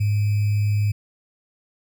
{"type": "tone with sample-and-hold", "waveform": "sine", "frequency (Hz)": 103.83, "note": "G#2", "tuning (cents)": 0, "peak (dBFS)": -17, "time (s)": [0, 0.92], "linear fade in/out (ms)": 10, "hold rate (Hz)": 2450, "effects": []}